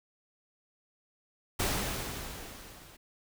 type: noise with level ramp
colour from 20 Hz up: pink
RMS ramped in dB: -29 to -54 dBFS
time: 1.59-2.97 s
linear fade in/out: 10 ms
effects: none